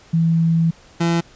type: tone pair in turn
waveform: sine / 30% pulse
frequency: 164.81 / 168.76 Hz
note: E3 / E3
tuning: 0 / +41 cents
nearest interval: unison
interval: 41 cents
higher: second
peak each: -13 dBFS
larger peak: neither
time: 0.13-0.71 / 1-1.21 s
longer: first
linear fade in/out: 10 ms
effects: pink hiss -48 dBFS RMS until 1.35 s + resampled to 16000 Hz